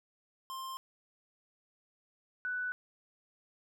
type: tone pair in turn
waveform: square / sine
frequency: 1053 / 1489.2 Hz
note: C6 / F#6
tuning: +11 / +11 cents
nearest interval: tritone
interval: 600 cents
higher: second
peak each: -40 / -33 dBFS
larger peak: second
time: 0.5-0.77 / 2.45-2.72 s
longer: neither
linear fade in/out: 0 ms
effects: none